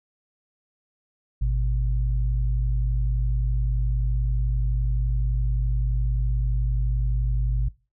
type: tone pair together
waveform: sine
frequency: 51.84 / 123.47 Hz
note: G#1 / B2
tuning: -2 / 0 cents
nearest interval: octave + minor third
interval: 1502 cents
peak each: -20 / -28 dBFS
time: 1.41-7.69 s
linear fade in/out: 10 ms
effects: noise-tail reverb RT60 0.3 s tail -21 dB re dry